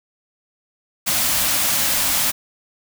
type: band-stop noise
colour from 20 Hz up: white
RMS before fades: -19 dBFS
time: 1.06-2.32 s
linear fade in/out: 20 ms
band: 320 to 500 Hz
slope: 96 dB/octave
effects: none